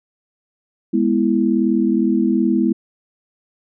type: chord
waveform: sine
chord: E major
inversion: first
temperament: equal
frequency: 207.7 / 246.9 / 329.6 Hz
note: G#3 / B3 / E4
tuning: 0 / 0 / 0 cents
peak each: -18 dBFS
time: 0.93-2.73 s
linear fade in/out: 10 ms
effects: none